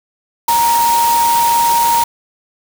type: tone in noise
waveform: sine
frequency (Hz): 936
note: A#5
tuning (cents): +7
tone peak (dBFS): -10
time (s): 0.48-2.04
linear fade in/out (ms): 5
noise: white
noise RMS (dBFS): -20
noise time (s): 0.48-2.04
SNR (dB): +7
effects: none